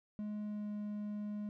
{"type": "tone with pitch glide", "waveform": "triangle", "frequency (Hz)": [210, 208.4], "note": ["G#3", "G#3"], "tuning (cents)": [19, 6], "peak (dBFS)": -36, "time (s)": [0.19, 1.49], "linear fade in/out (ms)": 0, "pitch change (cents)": -13, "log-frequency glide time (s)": [0.41, 0.7], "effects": []}